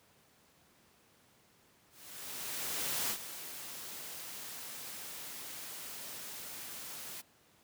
white noise with ADSR envelope, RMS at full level -34 dBFS, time 1.9-7.22 s, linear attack 1200 ms, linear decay 73 ms, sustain -11 dB, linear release 20 ms, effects pink hiss -66 dBFS RMS until 7.63 s + high-pass 100 Hz 12 dB/octave

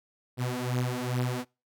sawtooth beating tone pair, 123.47 / 125.87 Hz, B2 / B2, 0 / +33 cents, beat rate 2.4 Hz, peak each -27 dBFS, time 0.37-1.45 s, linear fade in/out 50 ms, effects noise-tail reverb RT60 0.3 s tail -26 dB re dry

